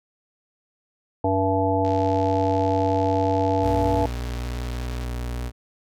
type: harmonic tone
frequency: 95.9 Hz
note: G2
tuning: 37 cents flat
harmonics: 1 / 3 / 5 / 7 / 9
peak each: -25 / -25 / -25 / -25 / -25 dBFS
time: 1.24-4.06 s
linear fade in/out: 5 ms
type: click train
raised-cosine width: 0.2 ms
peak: -23 dBFS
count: 228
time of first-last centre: 1.85-5.038 s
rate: 71.2 Hz
type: tone with vibrato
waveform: 35% pulse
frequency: 60.6 Hz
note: B1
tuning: 32 cents flat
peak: -25 dBFS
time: 3.61-5.52 s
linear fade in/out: 50 ms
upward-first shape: sine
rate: 5.1 Hz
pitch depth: 8 cents each way
effects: none